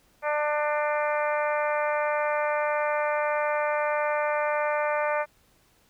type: harmonic tone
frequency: 298.2 Hz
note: D4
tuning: 27 cents sharp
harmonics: 2 / 3 / 4 / 5 / 6 / 7 / 8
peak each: -26 / -30 / -32 / -34 / -36 / -37 / -38 dBFS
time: 0.22-5.26 s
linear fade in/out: 50 ms
effects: pink hiss -63 dBFS RMS until 5.89 s